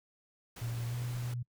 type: noise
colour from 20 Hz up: pink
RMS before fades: -48 dBFS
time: 0.56-1.34 s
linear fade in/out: 5 ms
type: tone with pitch glide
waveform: sine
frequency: 117.4 to 121.68 Hz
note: A#2 to B2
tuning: +13 to -25 cents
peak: -34 dBFS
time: 0.61-1.43 s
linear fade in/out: 10 ms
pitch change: +62 cents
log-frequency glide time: 0.88-0.93 s
effects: noise-tail reverb RT60 0.1 s tail -26 dB re dry